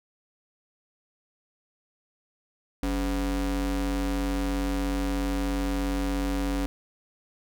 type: ring-modulated tone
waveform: square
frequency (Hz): 116.54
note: A#2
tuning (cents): 0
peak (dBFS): -23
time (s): 2.83-6.66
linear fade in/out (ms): 0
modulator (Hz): 165
effects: none